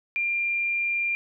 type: tone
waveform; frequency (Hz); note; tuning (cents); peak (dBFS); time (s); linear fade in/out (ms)
sine; 2389; D7; +29; -23; 0.16-1.15; 0
effects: none